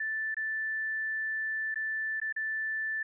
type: tone with dropouts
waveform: sine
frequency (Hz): 1760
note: A6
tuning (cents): 0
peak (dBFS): -30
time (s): 0-3.03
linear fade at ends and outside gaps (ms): 5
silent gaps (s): 0.345-0.367 / 1.744-1.757 / 2.201-2.215 / 2.326-2.362
effects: none